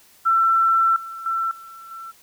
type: tone with level steps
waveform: sine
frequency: 1342 Hz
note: E6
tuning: 31 cents sharp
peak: -14 / -31 / -20 / -38 / -33 dBFS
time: 0.25-2.12 s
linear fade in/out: 20 ms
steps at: 0.96 / 1.26 / 1.51 / 1.91 s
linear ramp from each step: 2 ms
effects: white hiss -53 dBFS RMS until 2.22 s